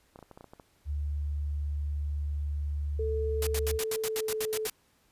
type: clicks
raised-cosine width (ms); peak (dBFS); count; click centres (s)
1; -33; 9; 0.159 / 0.19 / 0.227 / 0.313 / 0.375 / 0.409 / 0.443 / 0.535 / 0.598
type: tone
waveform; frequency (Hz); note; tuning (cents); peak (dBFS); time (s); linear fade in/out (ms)
sine; 73; D2; -10; -29; 0.85-3.8; 50
type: tone with pitch glide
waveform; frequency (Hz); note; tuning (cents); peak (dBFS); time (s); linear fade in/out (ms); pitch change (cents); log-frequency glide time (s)
sine; 440 to 434.9; A4 to A4; 0 to -20; -30; 2.99-4.67; 5; -20; 4.01-4.39
type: noise bursts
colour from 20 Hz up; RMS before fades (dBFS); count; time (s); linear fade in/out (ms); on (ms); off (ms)
white; -33; 11; 3.42-4.699; 2; 49; 74
effects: pink hiss -67 dBFS RMS until 5.11 s + resampled to 32000 Hz